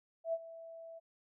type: tone with ADSR envelope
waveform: sine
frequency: 659.3 Hz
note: E5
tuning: in tune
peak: -30 dBFS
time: 0.24-1 s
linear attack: 92 ms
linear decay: 46 ms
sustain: -17 dB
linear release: 23 ms
effects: none